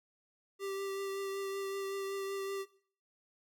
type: tone with vibrato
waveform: square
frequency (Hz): 392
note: G4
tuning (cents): 0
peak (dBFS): -37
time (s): 0.59-2.66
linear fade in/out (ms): 50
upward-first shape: triangle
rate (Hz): 5.3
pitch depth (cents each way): 16
effects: noise-tail reverb RT60 0.5 s tail -18 dB re dry